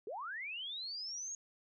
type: linear sweep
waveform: sine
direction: up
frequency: 370 to 6670 Hz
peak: -40 dBFS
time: 0.07-1.35 s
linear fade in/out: 2 ms
effects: none